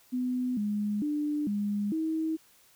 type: tone with pitch steps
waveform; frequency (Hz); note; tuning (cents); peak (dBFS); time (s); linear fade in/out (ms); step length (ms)
sine; 251.1 / 207.7 / 296.8 / 205 / 318.9; B3 / G#3 / D4 / G#3 / D#4; +29 / 0 / +18 / -22 / +43; -27; 0.12-2.37; 20; 450
effects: white hiss -61 dBFS RMS until 2.75 s